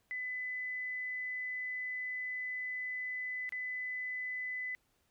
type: tone with dropouts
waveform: sine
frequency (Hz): 2006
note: B6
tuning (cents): +26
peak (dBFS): -36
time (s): 0.11-4.75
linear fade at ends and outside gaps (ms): 0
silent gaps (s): 3.492-3.523
effects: pink hiss -75 dBFS RMS until 5.1 s